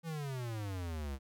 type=exponential sweep; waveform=square; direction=down; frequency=169.2 to 65.41 Hz; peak=-38 dBFS; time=0.03-1.19 s; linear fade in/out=50 ms; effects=none